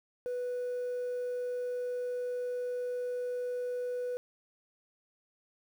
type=tone; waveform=sine; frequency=493.9 Hz; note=B4; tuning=in tune; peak=-30 dBFS; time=0.26-4.17 s; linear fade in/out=0 ms; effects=tanh soft clip ceiling -31 dBFS + 10-bit